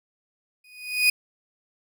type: tone with exponential growth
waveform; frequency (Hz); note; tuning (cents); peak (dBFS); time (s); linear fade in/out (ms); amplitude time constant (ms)
35% pulse; 2483; D#7; -4; -12; 0.64-1.1; 5; 100
effects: none